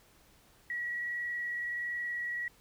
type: tone with frequency modulation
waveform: sine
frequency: 1923 Hz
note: B6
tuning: 47 cents flat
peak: -33 dBFS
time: 0.7-2.48 s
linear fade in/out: 2 ms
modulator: 21.4 Hz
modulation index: 0.88
effects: pink hiss -63 dBFS RMS until 2.6 s